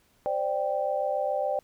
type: chord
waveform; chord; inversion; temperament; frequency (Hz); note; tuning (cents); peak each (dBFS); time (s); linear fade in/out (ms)
sine; C suspended second; none; equal with one note detuned; 523.3 / 590.4 / 784; C5 / D5 / G5; 0 / +9 / 0; -31 / -28 / -30; 0.26-1.59; 0
effects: pink hiss -65 dBFS RMS until 1.63 s